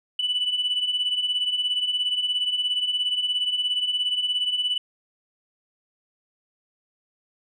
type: beating tone pair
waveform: sine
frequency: 2960 / 2977 Hz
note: F#7 / F#7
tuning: 0 / +10 cents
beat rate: 17 Hz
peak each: -27 / -22 dBFS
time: 0.19-4.78 s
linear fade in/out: 5 ms
effects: tanh soft clip ceiling -17 dBFS